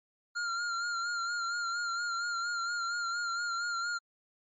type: tone with vibrato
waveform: square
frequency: 1396.9 Hz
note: F6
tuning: in tune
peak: -32 dBFS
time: 0.35-3.99 s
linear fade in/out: 20 ms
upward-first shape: sine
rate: 4.3 Hz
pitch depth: 37 cents each way
effects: MP3 32 kbps